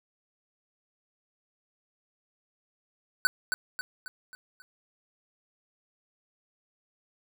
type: tone with echo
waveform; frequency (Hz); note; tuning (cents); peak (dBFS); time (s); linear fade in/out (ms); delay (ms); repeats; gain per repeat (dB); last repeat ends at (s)
square; 1500; F#6; +23; -20; 3.25-3.27; 0; 270; 5; -6; 4.62
effects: none